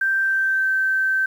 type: tone with pitch glide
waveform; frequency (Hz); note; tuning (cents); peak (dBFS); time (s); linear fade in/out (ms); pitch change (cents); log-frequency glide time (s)
sine; 1568 to 1550; G6 to G6; 0 to -20; -17; 0.01-1.26; 5; -20; 0.21-0.68
effects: 8-bit